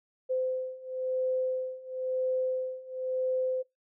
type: beating tone pair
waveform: sine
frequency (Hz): 514 / 514.98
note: C5 / C5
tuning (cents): -31 / -28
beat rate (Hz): 0.98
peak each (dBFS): -33 / -31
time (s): 0.29-3.63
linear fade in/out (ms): 20
effects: noise-tail reverb RT60 0.2 s tail -22 dB re dry